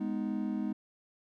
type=chord; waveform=triangle; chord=G# minor; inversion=none; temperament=just; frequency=207.7 / 249.2 / 311.5 Hz; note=G#3 / B3 / D#4; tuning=0 / +16 / +2 cents; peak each=-32 / -34 / -35 dBFS; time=0-0.73 s; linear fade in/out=10 ms; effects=none